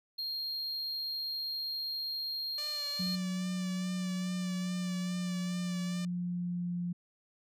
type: tone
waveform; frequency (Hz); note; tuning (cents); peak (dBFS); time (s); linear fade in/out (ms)
triangle; 4225; C8; +16; -33; 0.18-3.16; 10
type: tone with vibrato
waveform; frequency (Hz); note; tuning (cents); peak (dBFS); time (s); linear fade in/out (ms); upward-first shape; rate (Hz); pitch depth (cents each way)
5% pulse; 587.3; D5; 0; -32; 2.58-6.05; 2; sine; 2.4; 32
type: tone with pitch glide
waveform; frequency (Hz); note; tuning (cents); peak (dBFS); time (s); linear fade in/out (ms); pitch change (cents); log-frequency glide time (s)
sine; 182.5 to 175.27; F#3 to F3; -24 to +6; -32; 2.99-6.93; 10; -70; 3.92-6.82
effects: resampled to 32000 Hz